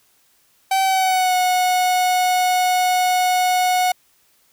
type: tone with pitch glide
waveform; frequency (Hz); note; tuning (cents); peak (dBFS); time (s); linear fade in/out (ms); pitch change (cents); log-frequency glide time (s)
45% pulse; 769 to 731.7; G5 to F#5; -33 to -20; -15; 0.71-3.92; 5; -87; 0.83-1.35
effects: white hiss -59 dBFS RMS until 4.52 s